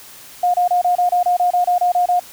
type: tone bursts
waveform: sine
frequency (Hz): 714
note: F5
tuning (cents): +38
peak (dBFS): -12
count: 13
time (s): 0.43-2.196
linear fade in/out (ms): 5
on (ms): 110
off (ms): 28
effects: white hiss -40 dBFS RMS until 2.32 s